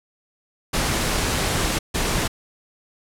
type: noise bursts at uneven times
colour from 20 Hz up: pink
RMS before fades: -22 dBFS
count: 2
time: 0.73-1.79 / 1.94-2.28 s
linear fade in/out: 10 ms
effects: low-pass 11000 Hz 12 dB/octave